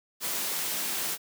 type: high-pass noise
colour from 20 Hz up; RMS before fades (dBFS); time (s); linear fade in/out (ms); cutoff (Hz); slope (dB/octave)
white; -31; 0.2-1.18; 50; 140; 48
effects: none